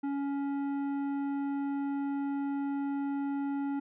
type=tone with tanh clipping; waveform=sine; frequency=280 Hz; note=C#4; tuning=18 cents sharp; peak=-32 dBFS; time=0.03-3.8 s; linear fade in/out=10 ms; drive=11 dB; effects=none